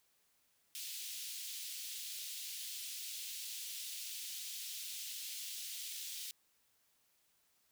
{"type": "high-pass noise", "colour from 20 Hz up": "pink", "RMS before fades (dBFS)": -45, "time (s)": [0.75, 6.31], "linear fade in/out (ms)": 0, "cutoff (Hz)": 3000, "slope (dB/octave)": 24, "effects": ["white hiss -75 dBFS RMS until 7.71 s"]}